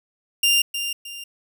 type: tone with echo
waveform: sawtooth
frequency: 2794 Hz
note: F7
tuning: in tune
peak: -12 dBFS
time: 0.43-0.62 s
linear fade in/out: 5 ms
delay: 310 ms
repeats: 2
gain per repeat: -9 dB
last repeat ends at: 1.24 s
effects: none